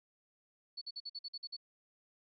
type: tone bursts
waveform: sine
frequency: 4435 Hz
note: C#8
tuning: in tune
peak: -40 dBFS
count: 9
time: 0.77-1.567 s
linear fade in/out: 10 ms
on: 45 ms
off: 49 ms
effects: none